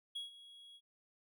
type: tone with ADSR envelope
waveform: triangle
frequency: 3322 Hz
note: G#7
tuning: in tune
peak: -37 dBFS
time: 0.15-0.81 s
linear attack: 11 ms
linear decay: 140 ms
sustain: -16 dB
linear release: 55 ms
effects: none